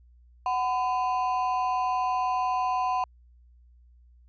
triangle ring-modulated tone, 877 Hz, A5, 6 cents flat, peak -19 dBFS, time 0.46-3.04 s, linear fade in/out 2 ms, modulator 133 Hz, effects added 60 Hz sine -53 dBFS peak until 4.28 s + resampled to 16000 Hz

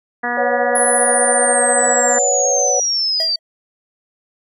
harmonic tone, 241.8 Hz, B3, 36 cents flat, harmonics 1 / 2 / 3 / 4 / 5 / 6 / 7 / 8, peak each -28 / -28 / -23 / -28 / -29 / -29 / -23 / -26 dBFS, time 0.23-2.19 s, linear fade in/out 10 ms
sine chord, B suspended second, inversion none, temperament equal, 493.9 / 554.4 / 740 Hz, B4 / C#5 / F#5, 0 / 0 / 0 cents, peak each -21 / -19 / -21 dBFS, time 0.37-2.8 s, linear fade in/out 5 ms
sine linear sweep, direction down, 10360 to 4569 Hz, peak -15 dBFS, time 0.75-3.36 s, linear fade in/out 5 ms
square tone with exponential decay, 647 Hz, E5, 32 cents flat, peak -21 dBFS, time 3.2-3.39 s, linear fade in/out 2 ms, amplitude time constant 40 ms
effects none

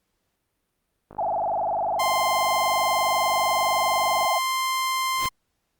click train, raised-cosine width 1 ms, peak -28 dBFS, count 163, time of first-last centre 1.11-4.25 s, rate 51.6 Hz
sine tone with vibrato, 754 Hz, F#5, 32 cents sharp, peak -22 dBFS, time 1.18-4.39 s, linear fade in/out 10 ms, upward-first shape triangle, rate 20 Hz, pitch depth 300 cents each way
sawtooth tone, 1046.5 Hz, C6, in tune, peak -19 dBFS, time 1.99-5.29 s, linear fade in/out 10 ms
pink noise with exponential growth, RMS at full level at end -30 dBFS, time 5.1-5.26 s, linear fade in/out 0 ms, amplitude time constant 34 ms
effects pink hiss -75 dBFS RMS until 5.79 s + Opus 48 kbps

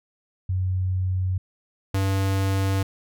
sine / square tone pair in turn, 92.7 / 96.87 Hz, F#2 / G2, +4 / -20 cents, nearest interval minor second, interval 76 cents, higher second, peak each -21 dBFS, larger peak neither, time 0.49-1.38 / 1.94-2.83 s, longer neither, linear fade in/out 5 ms, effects none

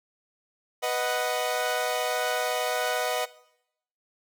sawtooth chord, B major, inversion none, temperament equal, 493.9 / 622.3 / 740 Hz, B4 / D#5 / F#5, 0 / 0 / 0 cents, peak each -26 dBFS, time 0.82-3.26 s, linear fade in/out 20 ms, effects noise-tail reverb RT60 0.8 s tail -19 dB re dry

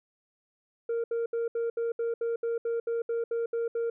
sine tone bursts, 464.4 Hz, A#4, 7 cents flat, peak -24 dBFS, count 14, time 0.89-3.9 s, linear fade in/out 5 ms, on 150 ms, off 70 ms, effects tanh soft clip ceiling -26 dBFS

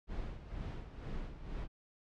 brown noise with tremolo, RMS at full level -40 dBFS, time 0.07-1.68 s, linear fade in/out 50 ms, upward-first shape sine, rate 2.1 Hz, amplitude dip 65%, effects low-pass 4000 Hz 12 dB/octave

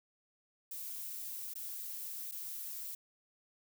violet noise with dropouts, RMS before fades -43 dBFS, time 0.71-2.95 s, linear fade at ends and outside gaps 5 ms, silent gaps 1.538-1.554 / 2.314-2.32 s, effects none

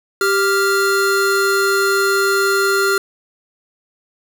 square tone pair together, 392 / 1396.9 Hz, G4 / F6, 0 / 0 cents, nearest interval octave + minor seventh, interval 2200 cents, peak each -17 dBFS, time 0.21-2.98 s, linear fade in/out 2 ms, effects none

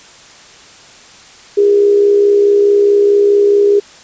sine tone with amplitude modulation, 406.7 Hz, G#4, 36 cents flat, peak -4 dBFS, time 1.57-3.8 s, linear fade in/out 10 ms, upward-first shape sine, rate 64.7 Hz, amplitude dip 45%, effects white hiss -39 dBFS RMS until 4.03 s + resampled to 16000 Hz

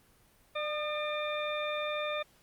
harmonic tone with a mistuned harmonic, 599 Hz, D5, 34 cents sharp, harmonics 1 / 2 / 3 / 4 / 6, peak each -34 / -38 / -44 / -39 / -41 dBFS, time 0.55-2.23 s, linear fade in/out 10 ms, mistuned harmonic 2, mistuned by +28 cents, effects pink hiss -64 dBFS RMS until 2.42 s + Opus 32 kbps

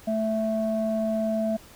sine tone pair together, 220 / 659.3 Hz, A3 / E5, 0 / 0 cents, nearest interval octave + perfect fifth, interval 1900 cents, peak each -25 dBFS, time 0.07-1.57 s, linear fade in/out 10 ms, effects tanh soft clip ceiling -16 dBFS + pink hiss -50 dBFS RMS until 1.75 s

